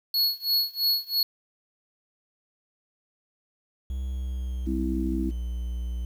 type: tone with tremolo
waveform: square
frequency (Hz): 4355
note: C#8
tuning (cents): -31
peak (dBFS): -20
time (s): 0.14-1.23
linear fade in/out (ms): 2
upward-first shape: sine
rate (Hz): 3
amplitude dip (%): 95
type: tone with pitch glide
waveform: triangle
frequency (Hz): 65.2 to 59.79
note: C2 to A#1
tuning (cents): -5 to +45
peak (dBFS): -26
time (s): 3.9-6.05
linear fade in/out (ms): 0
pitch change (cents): -150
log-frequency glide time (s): 4.03-5.25
type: harmonic tone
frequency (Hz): 65.1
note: C2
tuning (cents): -8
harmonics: 3 / 4 / 5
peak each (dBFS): -32 / -31 / -29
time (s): 4.66-5.31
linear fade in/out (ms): 20
effects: 9-bit